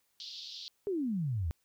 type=band-pass noise; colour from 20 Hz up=pink; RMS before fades=-45 dBFS; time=0.2-0.68 s; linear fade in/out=0 ms; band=3400 to 5000 Hz; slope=48 dB/octave
type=exponential sweep; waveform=sine; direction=down; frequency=421.8 to 73.8 Hz; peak=-30 dBFS; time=0.87-1.51 s; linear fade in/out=0 ms
effects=white hiss -75 dBFS RMS until 1.64 s